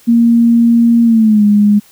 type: tone with pitch glide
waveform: sine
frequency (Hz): 233.5 to 206.8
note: A#3 to G#3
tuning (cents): +3 to -7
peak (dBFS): -5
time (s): 0.07-1.8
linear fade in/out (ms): 20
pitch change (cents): -210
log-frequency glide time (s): 1.04-1.44
effects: white hiss -45 dBFS RMS until 1.91 s